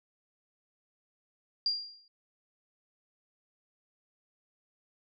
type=tone with exponential decay; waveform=sine; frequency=4782 Hz; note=D8; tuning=30 cents sharp; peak=-24 dBFS; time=1.66-2.08 s; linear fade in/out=2 ms; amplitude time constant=91 ms; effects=none